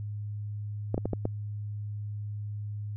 clicks, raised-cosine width 2 ms, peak -15 dBFS, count 5, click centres 0.944 / 0.979 / 1.056 / 1.133 / 1.254 s, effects added 104 Hz sine -33 dBFS peak until 2.96 s

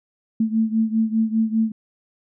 sine beating tone pair, 220.7 / 225.7 Hz, A3 / A3, +5 / +44 cents, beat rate 5 Hz, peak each -19 / -22 dBFS, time 0.4-1.72 s, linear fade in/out 5 ms, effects none

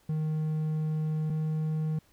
triangle tone pair in turn, 155.56 / 156.23 Hz, D#3 / D#3, 0 / +7 cents, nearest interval unison, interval 7 cents, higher second, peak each -25 dBFS, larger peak neither, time 0.09-1.3 / 1.3-1.99 s, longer first, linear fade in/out 5 ms, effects pink hiss -65 dBFS RMS until 2.12 s

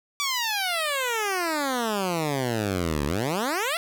10% pulse exponential two-way sweep, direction down then up, 1169 to 69.3 to 701 Hz, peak -16 dBFS, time 0.2-3.77 s, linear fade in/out 0 ms, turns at 3.05 s, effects none

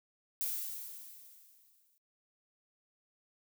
violet noise with exponential decay, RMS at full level -34 dBFS, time 0.41-1.98 s, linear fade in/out 0 ms, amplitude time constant 340 ms, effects noise-tail reverb RT60 0.1 s tail -24 dB re dry

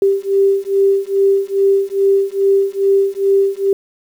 sine beating tone pair, 392 / 394.4 Hz, G4 / G4, 0 / +11 cents, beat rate 2.4 Hz, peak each -14 dBFS, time 0.02-3.73 s, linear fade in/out 2 ms, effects 7-bit

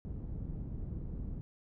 pink low-pass noise, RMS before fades -40 dBFS, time 0.05-1.41 s, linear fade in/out 0 ms, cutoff 200 Hz, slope 12 dB/octave, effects none

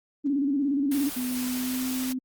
sine tone with vibrato, 280.2 Hz, C#4, 19 cents sharp, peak -22 dBFS, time 0.24-1.1 s, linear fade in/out 20 ms, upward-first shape square, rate 17 Hz, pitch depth 68 cents each way
white noise, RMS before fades -35 dBFS, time 0.91-2.13 s, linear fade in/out 10 ms
sine tone with pitch glide, 250.9 to 257.2 Hz, B3 to C4, +28 to -30 cents, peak -27 dBFS, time 1.16-2.19 s, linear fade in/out 10 ms, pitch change +42 cents, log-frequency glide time 1.43-1.87 s
effects Opus 32 kbps

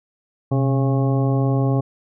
harmonic tone with a mistuned harmonic, 136.5 Hz, C#3, 26 cents flat, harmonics 1 / 2 / 3 / 4 / 5 / 6 / 8, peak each -17 / -23 / -27 / -29 / -31 / -33 / -35 dBFS, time 0.51-1.81 s, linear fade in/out 10 ms, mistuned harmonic 1, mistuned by -84 cents, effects none

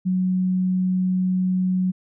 sine tone, 184.6 Hz, F#3, 4 cents flat, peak -18 dBFS, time 0.05-1.92 s, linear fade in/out 20 ms, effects none

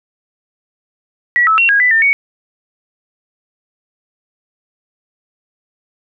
sine tone with pitch steps, 1934 / 1304 / 2733 / 1640 / 1989 / 1802 / 2235 Hz, B6 / E6 / F7 / G#6 / B6 / A6 / C#7, -37 / -19 / -38 / -22 / +12 / +41 / +14 cents, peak -8 dBFS, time 1.36-2.13 s, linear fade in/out 0 ms, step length 110 ms, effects none

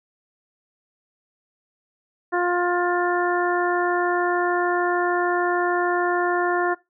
harmonic tone, 353.3 Hz, F4, 20 cents sharp, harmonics 1 / 2 / 3 / 4 / 5, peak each -22 / -25 / -27 / -28 / -29 dBFS, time 2.32-6.75 s, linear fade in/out 20 ms, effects noise-tail reverb RT60 0.2 s tail -19 dB re dry

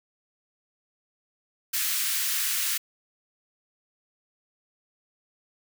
white high-pass noise, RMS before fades -27 dBFS, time 1.73-2.78 s, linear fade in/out 10 ms, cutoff 1400 Hz, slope 24 dB/octave, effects none

